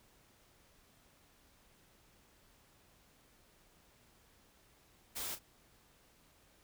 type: noise with echo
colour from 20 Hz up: white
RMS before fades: -41 dBFS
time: 5.15-5.36 s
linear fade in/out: 20 ms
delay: 34 ms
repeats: 1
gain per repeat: -11 dB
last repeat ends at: 5.394 s
effects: pink hiss -67 dBFS RMS until 6.63 s